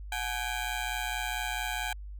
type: ring-modulated tone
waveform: 15% pulse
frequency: 791 Hz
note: G5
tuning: 15 cents sharp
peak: -22 dBFS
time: 0.12-1.93 s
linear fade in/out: 2 ms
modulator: 62.2 Hz
effects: added 50 Hz sine -39 dBFS peak until 2.19 s